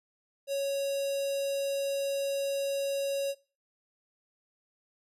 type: tone with notch filter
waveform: square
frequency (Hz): 554.4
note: C#5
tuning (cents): 0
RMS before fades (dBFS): -31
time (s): 0.47-3.35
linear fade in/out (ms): 50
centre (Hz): 1600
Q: 1.6
effects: noise-tail reverb RT60 0.4 s tail -23 dB re dry + resampled to 32000 Hz